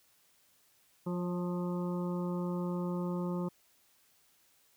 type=harmonic tone with a mistuned harmonic; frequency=176.8 Hz; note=F3; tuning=22 cents sharp; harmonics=1 / 2 / 3 / 5 / 6 / 7; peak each=-33 / -39 / -43 / -47 / -49 / -50 dBFS; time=1.06-3.49 s; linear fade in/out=10 ms; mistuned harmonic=3; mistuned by=+16 cents; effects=white hiss -68 dBFS RMS until 4.76 s